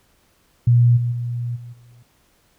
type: tone with level steps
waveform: sine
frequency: 120 Hz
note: B2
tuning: 49 cents flat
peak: -10 / -18 / -22 / -33 / -45 dBFS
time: 0.67-2.03 s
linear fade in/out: 5 ms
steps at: 0.96 / 1.11 / 1.55 / 1.72 s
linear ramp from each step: 20 ms
effects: pink hiss -60 dBFS RMS until 2.58 s